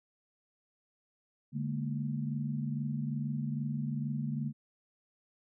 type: tone cluster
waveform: sine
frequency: 144.3 / 208.2 / 230.6 Hz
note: D3 / G#3 / A#3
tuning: -30 / +5 / -19 cents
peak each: -34 / -39 / -37 dBFS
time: 1.52-4.53 s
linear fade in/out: 50 ms
effects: none